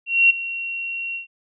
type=tone with ADSR envelope; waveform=sine; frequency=2739 Hz; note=F7; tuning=34 cents flat; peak=-9 dBFS; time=0.06-1.27 s; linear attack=240 ms; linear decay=12 ms; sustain=-16 dB; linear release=120 ms; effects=none